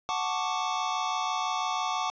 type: chord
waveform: square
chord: D major seventh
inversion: first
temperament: equal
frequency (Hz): 740 / 880 / 1108.7 / 1174.7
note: F#5 / A5 / C#6 / D6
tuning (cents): 0 / 0 / 0 / 0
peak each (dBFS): -34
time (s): 0.09-2.1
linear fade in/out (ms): 0
effects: resampled to 16000 Hz + 10-bit